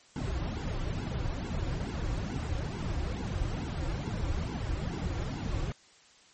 brown noise with flanger, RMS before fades -33 dBFS, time 0.16-5.72 s, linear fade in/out 0 ms, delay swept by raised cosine 1.6 to 4.8 ms, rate 2.3 Hz, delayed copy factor -0.95, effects white hiss -59 dBFS RMS until 6.33 s + MP3 32 kbps

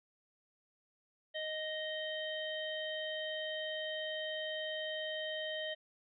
harmonic tone, 622.3 Hz, D#5, in tune, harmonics 1 / 3 / 5 / 6, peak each -40 / -43 / -42 / -50 dBFS, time 1.34-5.75 s, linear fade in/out 20 ms, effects none

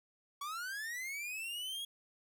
45% pulse linear sweep, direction up, 1112 to 3322 Hz, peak -39 dBFS, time 0.41-1.85 s, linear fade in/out 5 ms, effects 12-bit

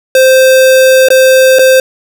square tone with dropouts, 522 Hz, C5, 4 cents flat, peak -3 dBFS, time 0.15-1.8 s, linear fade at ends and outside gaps 2 ms, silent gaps 1.086-1.103 / 1.587-1.592 s, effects none

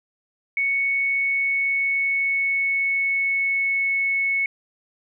sine tone with pitch glide, 2218 to 2204 Hz, C#7 to C#7, 0 to -11 cents, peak -19 dBFS, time 0.57-4.46 s, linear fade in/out 2 ms, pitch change -11 cents, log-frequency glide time 0.75-3.88 s, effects none

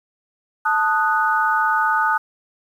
sine chord, D# diminished, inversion second, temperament equal, 880 / 1244.5 / 1480 Hz, A5 / D#6 / F#6, 0 / 0 / 0 cents, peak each -20 dBFS, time 0.65-2.18 s, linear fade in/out 10 ms, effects 8-bit

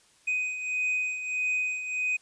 triangle beating tone pair, 2500 / 2501.6 Hz, D#7 / D#7, +8 / +9 cents, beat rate 1.6 Hz, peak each -33 / -26 dBFS, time 0.27-2.17 s, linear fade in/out 10 ms, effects white hiss -61 dBFS RMS until 2.21 s + resampled to 22050 Hz

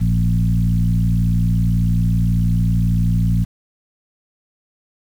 sine tone with frequency modulation, 110 Hz, A2, in tune, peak -13 dBFS, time 0-3.45 s, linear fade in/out 20 ms, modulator 58.2 Hz, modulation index 1.3, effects 7-bit

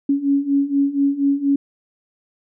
sine beating tone pair, 277.2 / 281.4 Hz, C#4 / C#4, 0 / +26 cents, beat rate 4.2 Hz, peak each -20 / -17 dBFS, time 0.09-1.56 s, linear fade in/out 5 ms, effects none

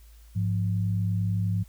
sine tone pair together, 103.83 / 175.28 Hz, G#2 / F3, 0 / +7 cents, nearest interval major sixth, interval 907 cents, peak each -24 / -30 dBFS, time 0.35-1.64 s, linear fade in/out 20 ms, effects added 55 Hz sine -48 dBFS peak until 1.68 s + white hiss -61 dBFS RMS until 1.68 s

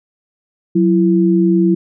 sine tone pair together, 184.51 / 334.7 Hz, F#3 / E4, -5 / +26 cents, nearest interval minor seventh, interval 1031 cents, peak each -12 dBFS, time 0.75-1.75 s, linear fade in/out 10 ms, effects none

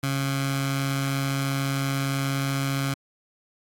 15% pulse tone with notch filter, 137.3 Hz, C#3, 16 cents flat, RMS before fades -26 dBFS, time 0.03-2.94 s, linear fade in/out 5 ms, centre 450 Hz, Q 0.76, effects AAC 64 kbps

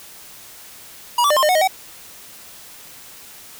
square tone with pitch steps, 962 / 1155 / 599 / 1055 / 607 / 734 / 626 / 758 Hz, B5 / D6 / D5 / C6 / D#5 / F#5 / D#5 / F#5, -46 / -29 / +34 / +14 / -43 / -14 / +10 / +42 cents, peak -14 dBFS, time 1.18-1.676 s, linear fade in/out 5 ms, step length 62 ms, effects white hiss -41 dBFS RMS until 3.59 s

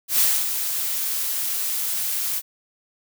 blue noise with ADSR envelope, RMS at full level -17 dBFS, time 0.08-2.42 s, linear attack 110 ms, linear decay 270 ms, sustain -8 dB, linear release 45 ms, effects none

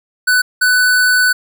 square tone pair in turn, 1495 / 1495 Hz, F#6 / F#6, +17 / +17 cents, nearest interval unison, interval 0 cents, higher neither, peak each -10 / -10 dBFS, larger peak neither, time 0.27-0.42 / 0.61-1.33 s, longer second, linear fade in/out 10 ms, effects none

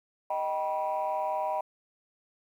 sine chord, Eb augmented, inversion none, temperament just, 622.3 / 777.8 / 972.3 Hz, Eb5 / G5 / B5, 0 / -14 / -27 cents, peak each -31 dBFS, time 0.3-1.61 s, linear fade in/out 5 ms, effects tanh soft clip ceiling -22 dBFS + 10-bit

